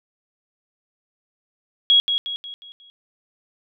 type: tone with echo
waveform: sine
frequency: 3315 Hz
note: G#7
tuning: 4 cents flat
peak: -11 dBFS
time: 1.9-2 s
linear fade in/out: 0 ms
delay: 180 ms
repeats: 5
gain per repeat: -7 dB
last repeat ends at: 2.9 s
effects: none